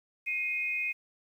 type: tone pair together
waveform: sine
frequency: 2138 / 2501 Hz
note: C7 / D#7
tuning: +37 / +8 cents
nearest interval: minor third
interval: 271 cents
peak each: -35 / -30 dBFS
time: 0.26-0.93 s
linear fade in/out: 20 ms
effects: 10-bit